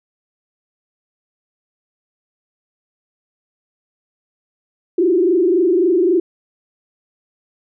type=tone with frequency modulation; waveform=sine; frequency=356.1 Hz; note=F4; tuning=34 cents sharp; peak=-11 dBFS; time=4.98-6.2 s; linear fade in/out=5 ms; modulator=23.7 Hz; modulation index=1.3; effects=none